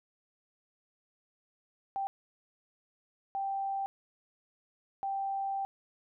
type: tone bursts at uneven times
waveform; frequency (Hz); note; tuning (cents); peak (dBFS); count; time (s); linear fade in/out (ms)
sine; 784; G5; 0; -31; 3; 1.96-2.07 / 3.35-3.86 / 5.03-5.65; 0
effects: none